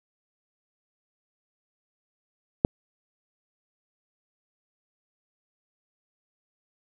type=click; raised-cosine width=2 ms; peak=-4 dBFS; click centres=2.649 s; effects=none